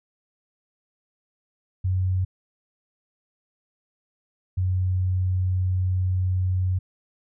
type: tone pair in turn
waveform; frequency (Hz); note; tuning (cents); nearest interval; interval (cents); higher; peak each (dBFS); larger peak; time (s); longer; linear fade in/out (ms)
sine; 92.8 / 92.27; F#2 / F#2; +6 / -4; unison; 10; first; -20; neither; 1.84-2.25 / 4.57-6.79; second; 10
effects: none